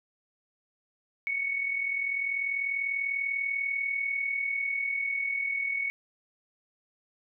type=tone with amplitude modulation; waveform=sine; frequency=2221 Hz; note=C#7; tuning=3 cents sharp; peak=-25 dBFS; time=1.27-5.9 s; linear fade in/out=0 ms; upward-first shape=sine; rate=40.2 Hz; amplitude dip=55%; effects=none